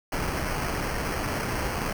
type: noise with sample-and-hold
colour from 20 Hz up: pink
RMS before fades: -29 dBFS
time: 0.12-1.93 s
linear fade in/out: 5 ms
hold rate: 3675 Hz
effects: none